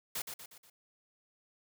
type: noise with echo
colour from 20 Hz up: white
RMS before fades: -37 dBFS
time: 0.15-0.22 s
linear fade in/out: 5 ms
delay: 120 ms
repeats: 4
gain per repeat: -6 dB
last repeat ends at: 0.7 s
effects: none